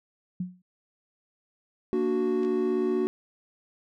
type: tone with exponential decay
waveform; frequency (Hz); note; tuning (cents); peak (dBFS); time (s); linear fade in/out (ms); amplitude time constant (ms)
sine; 181.4; F#3; -34; -25; 0.4-0.62; 5; 47
type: chord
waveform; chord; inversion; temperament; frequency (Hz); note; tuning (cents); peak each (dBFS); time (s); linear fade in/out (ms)
triangle; Bb augmented; none; equal; 233.1 / 293.7 / 370; Bb3 / D4 / F#4; 0 / 0 / 0; -28 / -29 / -23; 1.93-3.07; 0
type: clicks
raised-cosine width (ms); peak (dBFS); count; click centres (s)
0.2; -31; 2; 2.433 / 2.449
effects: none